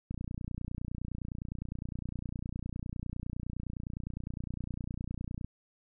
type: click train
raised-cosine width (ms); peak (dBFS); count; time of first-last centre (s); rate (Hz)
5; -25; 160; 0.11-5.446; 29.8
effects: none